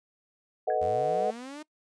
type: chord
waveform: sine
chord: B dominant seventh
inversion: third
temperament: equal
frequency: 440 / 493.9 / 622.3 / 740 Hz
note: A4 / B4 / D#5 / F#5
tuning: 0 / 0 / 0 / 0 cents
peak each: -31 / -31 / -29 / -28 dBFS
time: 0.67-1.31 s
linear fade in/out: 10 ms
type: tone with exponential decay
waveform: sine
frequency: 1663 Hz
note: G#6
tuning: 2 cents sharp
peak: -36 dBFS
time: 0.7-0.8 s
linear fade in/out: 1 ms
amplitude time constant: 20 ms
type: linear sweep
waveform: sawtooth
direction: up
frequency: 77.78 to 311.1 Hz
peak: -35 dBFS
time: 0.81-1.63 s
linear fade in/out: 10 ms
effects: noise-tail reverb RT60 0.1 s tail -22 dB re dry + resampled to 22050 Hz